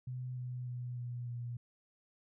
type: tone with pitch steps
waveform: sine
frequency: 126.4 / 124.8 / 123.23 / 121.67 / 120.14 Hz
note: B2 / B2 / B2 / B2 / B2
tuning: +41 / +19 / -3 / -25 / -47 cents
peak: -38 dBFS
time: 0.07-1.57 s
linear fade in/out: 5 ms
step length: 300 ms
effects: none